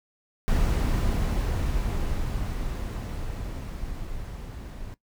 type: noise with level ramp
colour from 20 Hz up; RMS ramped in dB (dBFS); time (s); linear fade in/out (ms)
brown; -22 to -38; 0.48-4.94; 0
effects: noise-tail reverb RT60 0.1 s tail -17 dB re dry